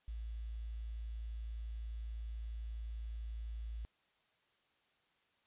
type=tone with quantisation; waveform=sine; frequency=55.8 Hz; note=A1; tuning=25 cents sharp; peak=-40 dBFS; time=0.08-3.85 s; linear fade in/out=0 ms; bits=11; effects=white hiss -75 dBFS RMS until 5.46 s + resampled to 8000 Hz